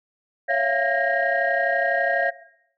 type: tone cluster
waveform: sine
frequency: 554 / 669 / 701 / 1620 / 1870 Hz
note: C#5 / E5 / F5 / G#6 / A#6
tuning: -1 / +25 / +6 / -43 / +5 cents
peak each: -25 dBFS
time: 0.48-2.31 s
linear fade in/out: 20 ms
effects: noise-tail reverb RT60 0.7 s tail -17 dB re dry + tanh soft clip ceiling -10 dBFS